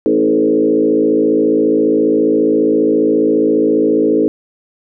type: tone with frequency modulation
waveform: sine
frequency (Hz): 370.8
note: F#4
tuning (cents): +4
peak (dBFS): -9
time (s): 0.06-4.28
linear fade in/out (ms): 0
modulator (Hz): 54.7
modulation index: 2.1
effects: none